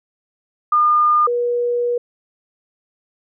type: tone pair in turn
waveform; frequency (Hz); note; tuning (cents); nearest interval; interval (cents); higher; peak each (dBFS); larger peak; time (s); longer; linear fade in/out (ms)
sine; 1212 / 482; D#6 / B4; -46 / -42; octave + major third; 1596; first; -11 / -16; first; 0.72-1.27 / 1.27-1.98; second; 5
effects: none